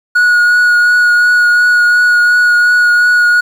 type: tone with vibrato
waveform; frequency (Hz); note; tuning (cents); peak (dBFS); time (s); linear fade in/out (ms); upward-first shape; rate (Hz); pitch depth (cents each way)
triangle; 1453; F#6; -32; -4; 0.15-3.41; 10; triangle; 2.8; 16
effects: 7-bit